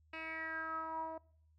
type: tone with low-pass filter sweep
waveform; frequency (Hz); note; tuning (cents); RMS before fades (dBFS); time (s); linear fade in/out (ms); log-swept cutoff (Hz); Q
10% pulse; 321.6; E4; -43; -42; 0.13-1.18; 5; 2800 to 770; 7.1
effects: noise-tail reverb RT60 0.6 s tail -22 dB re dry + added 78 Hz sine -66 dBFS peak until 1.58 s